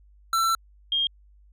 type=tone pair in turn; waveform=square / sine; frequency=1341 / 3223 Hz; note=E6 / G7; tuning=+29 / +47 cents; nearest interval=octave + minor third; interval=1518 cents; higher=second; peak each=-21 dBFS; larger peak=neither; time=0.33-0.55 / 0.92-1.07 s; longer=first; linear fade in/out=2 ms; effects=added 50 Hz sine -52 dBFS peak until 1.52 s + resampled to 32000 Hz